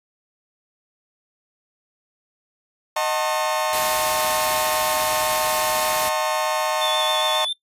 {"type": "chord", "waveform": "40% pulse", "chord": "D# diminished seventh", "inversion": "none", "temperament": "just", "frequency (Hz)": [622.3, 746.7, 896, 1075.3], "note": ["D#5", "F#5", "A5", "C6"], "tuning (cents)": [0, 16, 31, 47], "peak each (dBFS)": [-24, -28, -24, -26], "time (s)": [2.96, 7.45], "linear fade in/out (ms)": 5}
{"type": "noise", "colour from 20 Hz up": "white", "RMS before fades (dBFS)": -26, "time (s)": [3.73, 6.09], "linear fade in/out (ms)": 0}
{"type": "tone with vibrato", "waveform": "triangle", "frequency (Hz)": 3520, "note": "A7", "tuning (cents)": 0, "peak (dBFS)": -21, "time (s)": [6.81, 7.53], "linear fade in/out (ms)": 5, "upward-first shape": "square", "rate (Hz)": 7.4, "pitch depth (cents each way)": 22}
{"effects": ["noise-tail reverb RT60 0.1 s tail -17 dB re dry", "resampled to 32000 Hz"]}